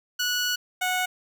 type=tone pair in turn; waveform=15% pulse; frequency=1470 / 735 Hz; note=F#6 / F#5; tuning=-12 / -12 cents; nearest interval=octave; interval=1200 cents; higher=first; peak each=-17 dBFS; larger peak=neither; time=0.19-0.56 / 0.81-1.06 s; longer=first; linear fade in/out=10 ms; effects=none